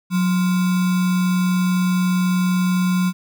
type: tone with sample-and-hold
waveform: sine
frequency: 182 Hz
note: F#3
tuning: 28 cents flat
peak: -15 dBFS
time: 0.1-3.13 s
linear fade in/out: 50 ms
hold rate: 1225 Hz
effects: none